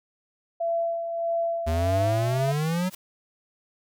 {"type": "tone with tremolo", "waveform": "sine", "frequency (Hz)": 673, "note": "E5", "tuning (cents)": 36, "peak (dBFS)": -22, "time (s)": [0.6, 2.52], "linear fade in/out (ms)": 10, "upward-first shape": "sine", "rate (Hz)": 1.6, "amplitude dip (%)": 50}
{"type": "exponential sweep", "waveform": "square", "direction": "up", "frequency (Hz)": [77.9, 188.6], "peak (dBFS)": -24, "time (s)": [1.66, 2.9], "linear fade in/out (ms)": 20}
{"type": "noise with exponential growth", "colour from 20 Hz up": "white", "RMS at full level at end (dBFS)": -34, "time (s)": [2.87, 2.95], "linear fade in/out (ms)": 5, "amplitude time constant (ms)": 17}
{"effects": []}